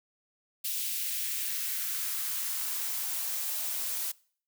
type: noise with high-pass filter sweep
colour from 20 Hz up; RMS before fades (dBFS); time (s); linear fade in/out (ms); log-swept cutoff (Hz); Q
blue; -33; 0.64-4.12; 10; 2900 to 420; 1.5
effects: noise-tail reverb RT60 0.5 s tail -23 dB re dry